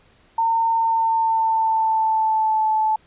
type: tone with pitch glide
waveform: sine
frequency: 910 to 869.9 Hz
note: A#5 to A5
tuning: -42 to -20 cents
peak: -16 dBFS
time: 0.38-2.96 s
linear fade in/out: 5 ms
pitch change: -78 cents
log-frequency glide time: 0.72-2.67 s
effects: pink hiss -56 dBFS RMS until 3.06 s + resampled to 8000 Hz